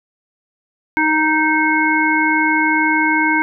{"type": "harmonic tone", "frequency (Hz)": 311.1, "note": "D#4", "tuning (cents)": 0, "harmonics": [1, 3, 5, 7], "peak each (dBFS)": [-18, -18, -18, -18], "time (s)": [0.97, 3.42], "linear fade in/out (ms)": 0, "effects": []}